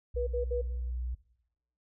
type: tone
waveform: sine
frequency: 61.2 Hz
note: B1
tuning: 15 cents flat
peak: -32 dBFS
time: 0.14-1.15 s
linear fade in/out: 10 ms
type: tone bursts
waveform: sine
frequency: 485.8 Hz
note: B4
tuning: 29 cents flat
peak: -30 dBFS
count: 3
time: 0.16-0.616 s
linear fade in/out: 10 ms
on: 110 ms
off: 63 ms
effects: noise-tail reverb RT60 0.8 s tail -18 dB re dry